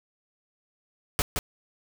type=noise with echo; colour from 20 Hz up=pink; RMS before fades=-24 dBFS; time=1.19-1.22 s; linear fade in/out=0 ms; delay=170 ms; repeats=1; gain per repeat=-4 dB; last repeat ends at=1.39 s; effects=none